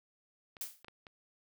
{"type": "clicks", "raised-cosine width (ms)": 0.3, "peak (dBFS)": -34, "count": 4, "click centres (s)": [0.568, 0.846, 0.883, 1.068]}
{"type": "noise with exponential decay", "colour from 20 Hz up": "blue", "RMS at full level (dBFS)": -36, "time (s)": [0.61, 0.83], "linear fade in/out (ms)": 2, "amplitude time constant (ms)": 47}
{"effects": []}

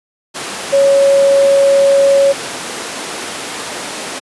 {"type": "tone in noise", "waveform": "sine", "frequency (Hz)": 554.4, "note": "C#5", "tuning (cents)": 0, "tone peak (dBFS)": -6, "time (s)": [0.72, 2.33], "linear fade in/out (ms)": 20, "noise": "pink", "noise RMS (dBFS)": -22, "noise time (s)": [0.34, 4.2], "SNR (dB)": 13, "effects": ["high-pass 300 Hz 12 dB/octave", "resampled to 24000 Hz"]}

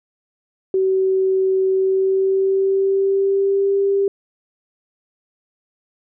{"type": "tone with pitch glide", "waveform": "sine", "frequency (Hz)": [380.1, 395.8], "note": ["F#4", "G4"], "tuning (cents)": [47, 17], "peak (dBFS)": -14, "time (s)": [0.74, 4.08], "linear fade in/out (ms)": 2, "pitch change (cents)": 70, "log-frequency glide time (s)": [1.69, 3.76], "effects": []}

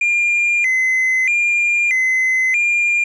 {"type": "tone with vibrato", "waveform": "triangle", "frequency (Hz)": 2217, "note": "C#7", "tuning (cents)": 0, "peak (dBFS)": -11, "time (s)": [0.01, 3.04], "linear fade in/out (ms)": 5, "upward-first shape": "square", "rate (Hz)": 0.79, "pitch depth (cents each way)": 140, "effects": ["tanh soft clip ceiling -7 dBFS", "resampled to 22050 Hz"]}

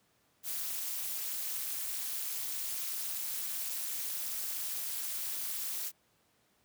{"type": "noise with amplitude modulation", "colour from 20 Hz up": "blue", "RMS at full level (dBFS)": -33, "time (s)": [0.43, 5.92], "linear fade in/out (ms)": 50, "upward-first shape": "sine", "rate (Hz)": 282, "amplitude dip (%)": 95, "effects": ["pink hiss -71 dBFS RMS until 6.64 s", "high-pass 100 Hz 12 dB/octave"]}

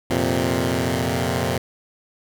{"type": "chord", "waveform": "10% pulse", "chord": "F suspended fourth", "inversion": "none", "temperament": "equal", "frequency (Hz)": [87.31, 116.54, 130.81], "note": ["F2", "Bb2", "C3"], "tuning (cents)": [0, 0, 0], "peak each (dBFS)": -16, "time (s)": [0.1, 1.58], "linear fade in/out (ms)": 5, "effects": []}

